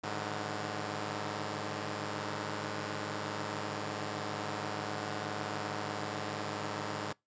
5% pulse tone cluster, 104.6 / 146.4 / 152.9 / 188.1 Hz, G#2 / D3 / D#3 / F#3, +13 / -5 / -30 / +29 cents, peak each -27 / -31 / -31 / -35 dBFS, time 0.03-7.13 s, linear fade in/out 10 ms, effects noise-tail reverb RT60 0.2 s tail -24 dB re dry + resampled to 16000 Hz

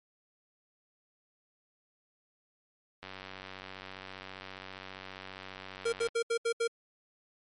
click train, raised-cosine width 0.3 ms, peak -27 dBFS, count 291, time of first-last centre 3.03-6.086 s, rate 94.9 Hz
square tone bursts, 463.5 Hz, A#4, 10 cents flat, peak -28 dBFS, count 6, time 5.85-6.677 s, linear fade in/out 10 ms, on 77 ms, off 73 ms
effects MP3 48 kbps

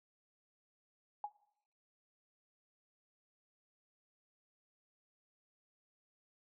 sine tone with exponential decay, 830.6 Hz, G#5, in tune, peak -33 dBFS, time 1.24-1.32 s, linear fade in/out 2 ms, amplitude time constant 17 ms, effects noise-tail reverb RT60 0.8 s tail -21 dB re dry

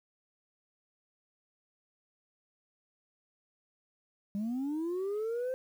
sine linear sweep, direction up, 196 to 523.3 Hz, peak -29 dBFS, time 4.35-5.54 s, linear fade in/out 0 ms, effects tanh soft clip ceiling -30 dBFS + 10-bit

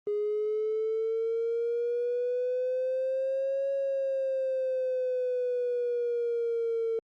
triangle exponential two-way sweep, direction up then down, 413.5 to 551 to 451.7 Hz, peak -23 dBFS, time 0.07-6.99 s, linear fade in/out 2 ms, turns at 3.71 s, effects tanh soft clip ceiling -24 dBFS + Opus 24 kbps

